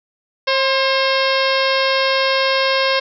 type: harmonic tone with a mistuned harmonic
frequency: 536 Hz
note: C5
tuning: 42 cents sharp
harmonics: 1 / 2 / 3 / 4 / 5 / 6 / 7 / 8 / 9 / 10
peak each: -18 / -21 / -23 / -24 / -25 / -26 / -26 / -27 / -28 / -28 dBFS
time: 0.47-3 s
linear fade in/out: 10 ms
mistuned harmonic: 2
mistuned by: -33 cents
effects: none